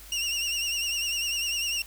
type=tone with vibrato; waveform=25% pulse; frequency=2794 Hz; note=F7; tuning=in tune; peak=-23 dBFS; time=0.12-1.82 s; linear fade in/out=2 ms; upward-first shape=sine; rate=10 Hz; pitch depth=65 cents each way; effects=added 50 Hz sine -48 dBFS peak until 1.86 s + white hiss -48 dBFS RMS until 1.86 s